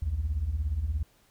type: beating tone pair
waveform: sine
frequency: 61.74 / 78.74 Hz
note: B1 / D#2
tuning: 0 / +21 cents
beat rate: 17 Hz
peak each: -30 / -27 dBFS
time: 0.02-1.03 s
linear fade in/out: 5 ms
effects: tanh soft clip ceiling -22 dBFS + pink hiss -64 dBFS RMS until 1.3 s